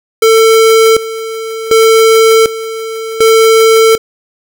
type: tone with tremolo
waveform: square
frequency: 446.9 Hz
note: A4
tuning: 27 cents sharp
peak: -4 dBFS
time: 0.22-3.98 s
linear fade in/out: 5 ms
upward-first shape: square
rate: 0.67 Hz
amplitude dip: 80%
effects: none